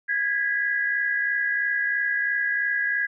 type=tone cluster; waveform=sine; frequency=1645 / 1708 / 1970 Hz; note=G#6 / G#6 / B6; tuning=-17 / +48 / -5 cents; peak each=-23 / -32 / -28 dBFS; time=0.08-3.07 s; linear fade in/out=20 ms; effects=none